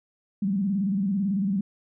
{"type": "tone with vibrato", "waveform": "sine", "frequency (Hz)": 196, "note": "G3", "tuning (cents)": 0, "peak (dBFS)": -22, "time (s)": [0.42, 1.61], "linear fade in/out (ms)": 5, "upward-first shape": "square", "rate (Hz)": 18, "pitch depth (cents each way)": 96, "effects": []}